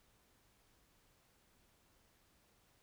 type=silence; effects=pink hiss -72 dBFS RMS until 2.82 s